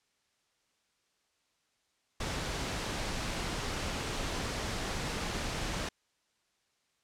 pink noise, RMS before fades -35 dBFS, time 2.2-5.89 s, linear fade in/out 5 ms, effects white hiss -75 dBFS RMS until 7.03 s + low-pass 7000 Hz 12 dB/octave

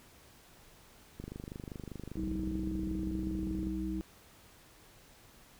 click train, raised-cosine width 3 ms, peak -29 dBFS, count 63, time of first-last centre 1.2-3.67 s, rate 25.1 Hz
harmonic tone, 63.6 Hz, C2, 48 cents flat, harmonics 1 / 3 / 5, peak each -39 / -38 / -36 dBFS, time 2.17-4.01 s, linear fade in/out 0 ms
effects pink hiss -59 dBFS RMS until 5.59 s

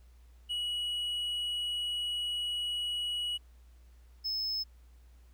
triangle tone pair in turn, 2920 / 5203 Hz, F#7 / E8, -24 / -23 cents, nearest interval minor seventh, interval 1001 cents, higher second, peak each -30 / -30 dBFS, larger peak neither, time 0.49-3.38 / 4.24-4.64 s, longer first, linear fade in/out 20 ms, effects added 60 Hz sine -54 dBFS peak until 5.33 s + pink hiss -70 dBFS RMS until 5.33 s

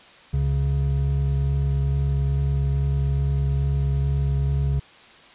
triangle tone pair together, 69.05 / 138.1 Hz, C#2 / C#3, -6 / -6 cents, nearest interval octave, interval 1200 cents, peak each -20 dBFS, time 0.33-4.8 s, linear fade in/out 10 ms, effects white hiss -48 dBFS RMS until 5.34 s + resampled to 8000 Hz

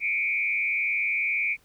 sine tone with frequency modulation, 2317 Hz, D7, 24 cents flat, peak -23 dBFS, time 0-1.57 s, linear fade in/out 50 ms, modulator 102 Hz, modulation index 1.3, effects pink hiss -62 dBFS RMS until 1.64 s

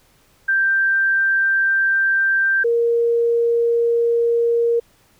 sine tone pair in turn, 1574 / 468 Hz, G6 / A#4, +7 / +7 cents, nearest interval octave + major sixth, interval 2100 cents, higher first, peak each -14 dBFS, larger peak neither, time 0.48-2.64 / 2.64-4.8 s, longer neither, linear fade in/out 10 ms, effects pink hiss -56 dBFS RMS until 5.19 s

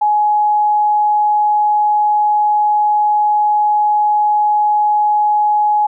sine tone, 840 Hz, G#5, 19 cents sharp, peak -10 dBFS, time 0.01-5.87 s, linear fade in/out 10 ms, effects none

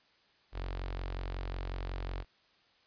sawtooth tone with notch filter, 45.48 Hz, F#1, 29 cents flat, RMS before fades -38 dBFS, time 0.52-2.25 s, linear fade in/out 50 ms, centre 180 Hz, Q 0.78, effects white hiss -67 dBFS RMS until 2.86 s + resampled to 11025 Hz

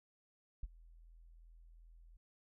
sine tone with ADSR envelope, 41.35 Hz, E1, 6 cents sharp, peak -35 dBFS, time 0.63-2.17 s, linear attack 5 ms, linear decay 30 ms, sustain -22 dB, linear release 5 ms, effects none

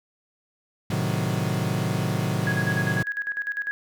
40% pulse chord, A diminished seventh, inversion none, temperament equal, 110 / 130.81 / 155.56 / 185 Hz, A2 / C3 / Eb3 / Gb3, 0 / 0 / 0 / 0 cents, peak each -28 dBFS, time 0.9-3.03 s, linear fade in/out 5 ms
sine tone with tremolo, 1661.2 Hz, G#6, in tune, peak -24 dBFS, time 2.47-3.71 s, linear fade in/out 0 ms, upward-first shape square, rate 10 Hz, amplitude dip 70%
effects none

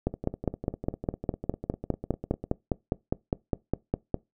two click trains, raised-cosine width 2 ms, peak -21 / -11 dBFS, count 24 / 21, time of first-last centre 0.14-2.44 / 0.07-4.143 s, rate 10 / 4.91 Hz, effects noise-tail reverb RT60 0.2 s tail -23 dB re dry

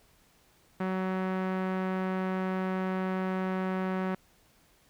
sawtooth tone with low-pass filter, 187.3 Hz, F#3, 21 cents sharp, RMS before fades -31 dBFS, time 0.8-4.15 s, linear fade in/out 5 ms, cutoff 1700 Hz, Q 1.2, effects pink hiss -64 dBFS RMS until 4.89 s

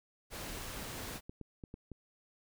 pink noise, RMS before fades -43 dBFS, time 0.3-1.21 s, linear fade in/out 50 ms
clicks, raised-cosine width 3 ms, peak -32 dBFS, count 5, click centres 1.295 / 1.413 / 1.638 / 1.741 / 1.917 s
effects none

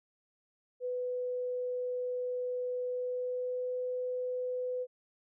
sine tone with pitch glide, 497.8 to 501.6 Hz, B4 to B4, +14 to +27 cents, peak -32 dBFS, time 0.8-4.87 s, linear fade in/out 50 ms, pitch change +13 cents, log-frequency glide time 2.85-3.76 s, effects none

